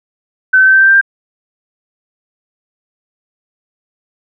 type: tone with pitch steps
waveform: sine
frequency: 1523 / 1533.6 / 1544.3 / 1555 / 1565.8 / 1576.7 / 1587.7 Hz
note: F#6 / G6 / G6 / G6 / G6 / G6 / G6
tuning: +50 / -38 / -26 / -14 / -2 / +10 / +22 cents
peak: -4 dBFS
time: 0.53-1.013 s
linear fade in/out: 10 ms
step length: 69 ms
effects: none